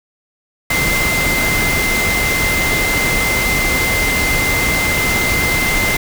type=tone in noise; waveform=sine; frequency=2078 Hz; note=C7; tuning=12 cents flat; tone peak=-16 dBFS; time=0.7-5.97 s; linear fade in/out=5 ms; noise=pink; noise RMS=-18 dBFS; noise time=0.7-5.97 s; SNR=-1 dB; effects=none